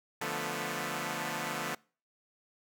5% pulse chord, B half-diminished seventh, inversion first, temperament equal, 146.83 / 174.61 / 220 / 246.9 Hz, D3 / F3 / A3 / B3, 0 / 0 / 0 / 0 cents, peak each -28 dBFS, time 0.21-1.75 s, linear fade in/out 5 ms, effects noise-tail reverb RT60 0.4 s tail -25 dB re dry

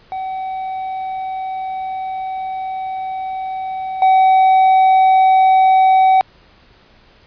triangle tone with level steps, 758 Hz, F#5, 42 cents sharp, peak -19 / -6 dBFS, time 0.12-6.21 s, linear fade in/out 0 ms, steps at 4.02 s, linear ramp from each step 2 ms, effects pink hiss -49 dBFS RMS until 7.26 s + resampled to 11025 Hz

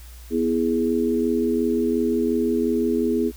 sine chord, E major, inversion second, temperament equal, 246.9 / 329.6 / 415.3 Hz, B3 / E4 / G#4, 0 / 0 / 0 cents, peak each -22 / -24 / -23 dBFS, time 0.3-3.32 s, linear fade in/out 50 ms, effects added 60 Hz sine -39 dBFS peak until 3.36 s + white hiss -49 dBFS RMS until 3.36 s

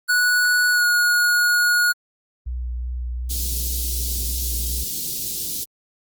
square tone with pitch glide, 1470 to 1444.7 Hz, F#6 to F#6, -12 to -42 cents, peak -16 dBFS, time 0.08-1.93 s, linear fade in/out 20 ms, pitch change -30 cents, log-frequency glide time 0.71-0.85 s
sine tone with vibrato, 61 Hz, B1, 21 cents flat, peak -24 dBFS, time 2.46-4.84 s, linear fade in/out 10 ms, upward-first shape sine, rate 2.7 Hz, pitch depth 20 cents each way
white band-stop noise, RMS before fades -27 dBFS, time 3.29-5.65 s, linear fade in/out 20 ms, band 390 to 3800 Hz, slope 24 dB/octave
effects Opus 24 kbps

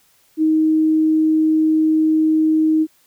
sine tone, 314.1 Hz, D#4, 16 cents sharp, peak -12 dBFS, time 0.37-2.87 s, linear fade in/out 50 ms, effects white hiss -57 dBFS RMS until 3.06 s

